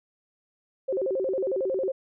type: tone with vibrato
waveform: sine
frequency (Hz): 448.9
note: A4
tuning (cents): +35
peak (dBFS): -24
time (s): 0.88-1.92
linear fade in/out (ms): 10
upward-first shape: square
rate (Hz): 11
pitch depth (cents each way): 290
effects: none